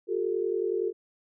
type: tone cluster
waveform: sine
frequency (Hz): 358.9 / 398.8 / 449.5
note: F4 / G4 / A4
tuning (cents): +47 / +30 / +37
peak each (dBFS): -30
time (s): 0.07-0.93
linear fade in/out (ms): 50
effects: none